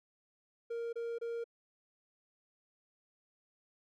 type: tone bursts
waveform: triangle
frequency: 466.2 Hz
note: A#4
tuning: in tune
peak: -34 dBFS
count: 3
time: 0.7-1.442 s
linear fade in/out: 10 ms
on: 230 ms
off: 26 ms
effects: none